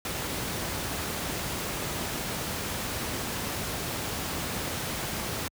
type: noise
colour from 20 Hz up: pink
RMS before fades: -32 dBFS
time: 0.05-5.48 s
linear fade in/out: 2 ms
effects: high-pass 60 Hz 12 dB/octave